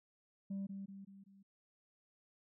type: tone with echo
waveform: sine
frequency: 196 Hz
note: G3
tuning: in tune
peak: -36 dBFS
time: 0.5-0.67 s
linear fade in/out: 10 ms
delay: 190 ms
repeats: 4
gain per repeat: -6 dB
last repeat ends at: 1.43 s
effects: tanh soft clip ceiling -37 dBFS